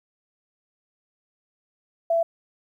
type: tone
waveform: sine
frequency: 668 Hz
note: E5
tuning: 23 cents sharp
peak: -18 dBFS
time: 2.1-2.23 s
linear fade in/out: 5 ms
effects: 10-bit